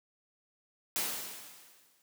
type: noise with exponential decay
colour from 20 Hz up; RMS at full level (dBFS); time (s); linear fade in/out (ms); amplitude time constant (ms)
white; -31; 0.96-2.02; 0; 230
effects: high-pass 150 Hz 12 dB/octave